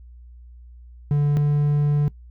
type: tone pair in turn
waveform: triangle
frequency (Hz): 145.6 / 146.44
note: D3 / D3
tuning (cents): -15 / -5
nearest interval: unison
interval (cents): 10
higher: second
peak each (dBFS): -14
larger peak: neither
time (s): 1.11-1.37 / 1.37-2.08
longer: second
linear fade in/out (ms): 0
effects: noise-tail reverb RT60 0.1 s tail -20 dB re dry + added 60 Hz sine -41 dBFS peak until 2.3 s